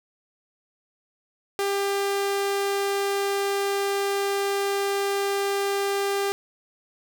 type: tone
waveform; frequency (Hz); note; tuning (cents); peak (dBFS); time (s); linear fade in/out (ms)
sawtooth; 398; G4; +26; -19; 1.59-6.32; 0
effects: none